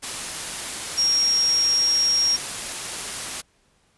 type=tone in noise; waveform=sine; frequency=5588 Hz; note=F8; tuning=in tune; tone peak=-17 dBFS; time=0.97-2.37 s; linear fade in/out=20 ms; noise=white; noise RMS=-30 dBFS; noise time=0.02-3.42 s; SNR=+10 dB; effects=pink hiss -63 dBFS RMS until 3.97 s + resampled to 24000 Hz